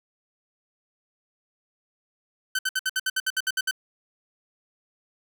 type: tone bursts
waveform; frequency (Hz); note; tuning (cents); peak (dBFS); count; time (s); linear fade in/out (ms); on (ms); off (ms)
sawtooth; 1527; G6; -46; -19; 12; 2.55-3.711; 5; 39; 63
effects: none